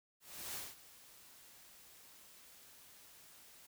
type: noise with ADSR envelope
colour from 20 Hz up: white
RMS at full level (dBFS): -43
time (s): 0.2-3.67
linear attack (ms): 350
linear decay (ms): 200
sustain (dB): -17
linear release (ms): 13
effects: none